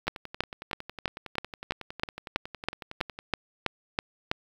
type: two click trains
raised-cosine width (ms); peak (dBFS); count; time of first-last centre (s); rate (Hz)
0.3; -22 / -9; 35 / 14; 0.07-3.189 / 0.08-4.315; 10.9 / 3.07
effects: 8-bit